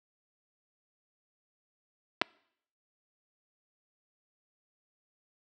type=clicks; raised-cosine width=0.3 ms; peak=-9 dBFS; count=2; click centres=2.215 / 2.218 s; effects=noise-tail reverb RT60 0.7 s tail -26 dB re dry + high-pass 200 Hz 12 dB/octave